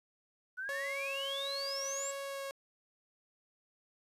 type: exponential sweep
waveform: sine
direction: up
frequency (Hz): 1465 to 7790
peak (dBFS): -37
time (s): 0.57-2.12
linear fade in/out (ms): 20
type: tone with vibrato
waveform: sawtooth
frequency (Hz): 551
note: C#5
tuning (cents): -11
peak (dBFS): -35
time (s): 0.69-2.51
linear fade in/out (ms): 0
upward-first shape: sine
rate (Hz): 1.5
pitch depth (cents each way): 9
effects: resampled to 32000 Hz + 12-bit